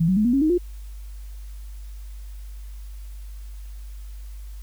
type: tone with pitch steps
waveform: sine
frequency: 164.81 / 187.14 / 212.5 / 241.3 / 274 / 311.1 / 353.3 Hz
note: E3 / F#3 / G#3 / B3 / C#4 / D#4 / F4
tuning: 0 / +20 / +40 / -40 / -20 / 0 / +20 cents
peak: -16 dBFS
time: 0-0.581 s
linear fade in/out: 10 ms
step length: 83 ms
effects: added 50 Hz sine -34 dBFS peak until 4.62 s + white hiss -55 dBFS RMS until 4.62 s